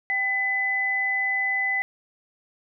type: tone pair together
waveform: sine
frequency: 784 / 2006 Hz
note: G5 / B6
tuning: 0 / +26 cents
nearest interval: octave + major third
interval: 1626 cents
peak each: -32 / -22 dBFS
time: 0.1-1.82 s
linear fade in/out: 0 ms
effects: none